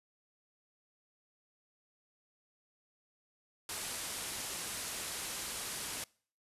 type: low-pass noise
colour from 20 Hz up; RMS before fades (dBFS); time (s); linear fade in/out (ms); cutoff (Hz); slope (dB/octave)
white; -41; 3.69-6.04; 2; 12000; 48
effects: noise-tail reverb RT60 0.5 s tail -25 dB re dry + resampled to 32000 Hz